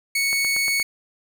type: tone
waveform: sawtooth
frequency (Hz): 2217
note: C#7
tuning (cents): 0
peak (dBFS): -16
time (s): 0.15-0.83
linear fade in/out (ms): 5
type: click train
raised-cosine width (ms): 0.5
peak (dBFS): -19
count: 5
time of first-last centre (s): 0.33-0.799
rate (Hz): 8.53
effects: none